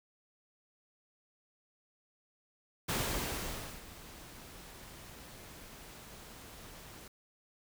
pink noise with ADSR envelope, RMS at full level -33 dBFS, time 2.88-7.08 s, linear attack 15 ms, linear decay 920 ms, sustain -18 dB, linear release 4 ms, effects none

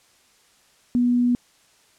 sine tone, 243.8 Hz, B3, 22 cents flat, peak -16 dBFS, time 0.95-1.35 s, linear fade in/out 0 ms, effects white hiss -58 dBFS RMS until 1.98 s + low-pass 9000 Hz 12 dB/octave

